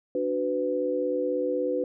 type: chord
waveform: sine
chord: B minor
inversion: first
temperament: equal with one note detuned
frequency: 293.7 / 370 / 499.6 Hz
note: D4 / F#4 / B4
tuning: 0 / 0 / +20 cents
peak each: -31 / -31 / -26 dBFS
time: 0.15-1.84 s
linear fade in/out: 2 ms
effects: none